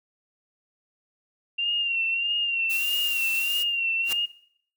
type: tone with vibrato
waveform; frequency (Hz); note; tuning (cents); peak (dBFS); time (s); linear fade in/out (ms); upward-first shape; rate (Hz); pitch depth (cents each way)
sine; 2766; F7; -17; -23; 1.58-4.26; 10; sine; 1.6; 51
type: noise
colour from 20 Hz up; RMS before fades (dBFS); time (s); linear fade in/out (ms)
blue; -34; 2.69-3.64; 20
type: noise with exponential growth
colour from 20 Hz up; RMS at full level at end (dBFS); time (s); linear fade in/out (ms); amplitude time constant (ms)
white; -25; 4.02-4.13; 5; 22
effects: noise-tail reverb RT60 0.6 s tail -17 dB re dry